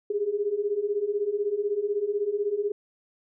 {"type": "beating tone pair", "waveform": "sine", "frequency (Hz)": [399.8, 415.8], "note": ["G4", "G#4"], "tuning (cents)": [34, 2], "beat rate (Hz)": 16, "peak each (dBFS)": [-29, -26], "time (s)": [0.1, 2.72], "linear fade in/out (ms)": 5, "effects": []}